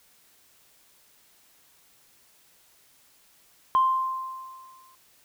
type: tone with exponential decay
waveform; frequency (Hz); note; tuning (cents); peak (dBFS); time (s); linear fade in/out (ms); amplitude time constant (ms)
sine; 1046.5; C6; 0; -15; 3.75-4.95; 0; 260
effects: tanh soft clip ceiling -13 dBFS + white hiss -60 dBFS RMS until 5.24 s